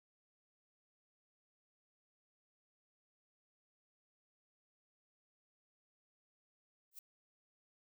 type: noise with exponential growth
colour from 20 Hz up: violet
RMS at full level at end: -44 dBFS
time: 6.91-6.99 s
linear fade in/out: 5 ms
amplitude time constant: 16 ms
effects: none